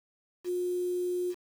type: tone with quantisation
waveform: sine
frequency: 358.1 Hz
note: F4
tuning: 43 cents sharp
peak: -28 dBFS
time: 0.44-1.35 s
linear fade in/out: 50 ms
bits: 8
effects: none